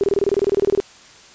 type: tone bursts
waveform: sine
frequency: 398.9 Hz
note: G4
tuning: 30 cents sharp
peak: -13 dBFS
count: 16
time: 0.01-0.801 s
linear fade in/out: 0 ms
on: 26 ms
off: 25 ms
effects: white hiss -45 dBFS RMS until 1.34 s + resampled to 16000 Hz